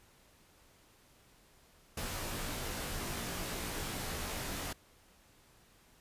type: noise with comb filter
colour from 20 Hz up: pink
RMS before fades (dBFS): -39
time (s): 1.97-4.73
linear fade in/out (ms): 5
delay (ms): 19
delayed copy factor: -1
effects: pink hiss -64 dBFS RMS until 6 s + resampled to 32000 Hz